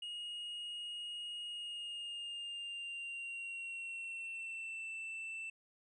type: tone with pitch glide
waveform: triangle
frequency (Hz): 2873 to 2665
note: F7 to E7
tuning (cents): +48 to +18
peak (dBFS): -40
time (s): 0.02-5.5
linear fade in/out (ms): 5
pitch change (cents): -130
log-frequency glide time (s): 1.48-4.9
effects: resampled to 22050 Hz